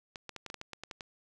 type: clicks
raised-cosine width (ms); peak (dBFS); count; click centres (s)
0.2; -24; 11; 0.158 / 0.293 / 0.363 / 0.463 / 0.501 / 0.543 / 0.614 / 0.733 / 0.836 / 0.912 / 1.008
effects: 10-bit